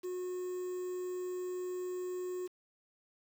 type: tone with quantisation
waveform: triangle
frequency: 363.2 Hz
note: F#4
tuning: 32 cents flat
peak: -34 dBFS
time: 0.03-2.48 s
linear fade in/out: 20 ms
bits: 9
effects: none